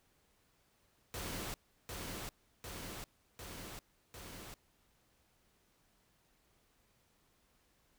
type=noise with echo; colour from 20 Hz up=pink; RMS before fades=-42 dBFS; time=1.14-1.54 s; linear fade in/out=0 ms; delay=750 ms; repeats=4; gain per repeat=-2 dB; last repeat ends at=4.54 s; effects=pink hiss -73 dBFS RMS until 7.98 s